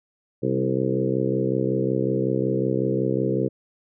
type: harmonic tone with a mistuned harmonic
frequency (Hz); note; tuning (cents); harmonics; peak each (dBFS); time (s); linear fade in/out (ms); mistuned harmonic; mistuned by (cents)
65.41; C2; 0; 2 / 3 / 4 / 5 / 6 / 7 / 8; -27 / -28 / -32 / -27 / -27 / -27 / -31; 0.42-3.49; 20; 4; +17
effects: none